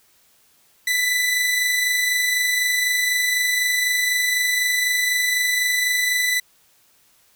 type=tone pair together; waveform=sawtooth; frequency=1967 / 1991 Hz; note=B6 / B6; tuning=-7 / +14 cents; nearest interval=unison; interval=21 cents; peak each=-25 / -15 dBFS; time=0.87-6.4 s; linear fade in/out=5 ms; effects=white hiss -58 dBFS RMS until 7.35 s